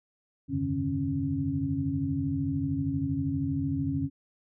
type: tone cluster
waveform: sine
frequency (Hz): 85 / 97.1 / 136.9 / 149.8 / 274.3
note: F2 / G2 / C#3 / D3 / C#4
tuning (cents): -46 / -16 / -21 / +35 / -18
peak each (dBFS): -38 / -36 / -34 / -34 / -29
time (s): 0.48-4.1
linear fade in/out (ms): 50
effects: none